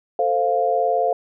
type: chord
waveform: sine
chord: F major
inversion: first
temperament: equal with one note detuned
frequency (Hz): 444.9 / 523.3 / 698.5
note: A4 / C5 / F5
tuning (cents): +19 / 0 / 0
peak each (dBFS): -23 / -22 / -19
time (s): 0.19-1.13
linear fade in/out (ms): 2
effects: none